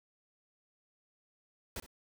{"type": "noise with echo", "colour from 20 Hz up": "pink", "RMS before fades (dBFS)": -40, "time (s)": [1.76, 1.8], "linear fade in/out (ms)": 2, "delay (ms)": 63, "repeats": 1, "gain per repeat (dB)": -15, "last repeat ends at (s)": 1.863, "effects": []}